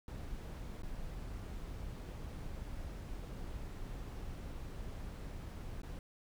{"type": "noise with dropouts", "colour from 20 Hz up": "brown", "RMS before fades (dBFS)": -44, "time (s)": [0.08, 5.99], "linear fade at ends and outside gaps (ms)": 1, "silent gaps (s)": [[0.821, 0.833], [5.818, 5.832]], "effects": []}